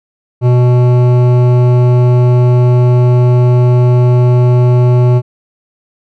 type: tone with hard clipping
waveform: sine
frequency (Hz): 123.47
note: B2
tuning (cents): 0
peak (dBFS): -7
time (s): 0.41-5.22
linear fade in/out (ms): 50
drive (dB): 13
effects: none